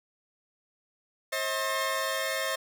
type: tone cluster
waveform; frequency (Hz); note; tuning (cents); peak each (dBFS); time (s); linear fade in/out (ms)
sawtooth; 535 / 639 / 1071 / 1805; C5 / D#5 / C6 / A6; +38 / +46 / +40 / +44; -30; 1.32-2.56; 10
effects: none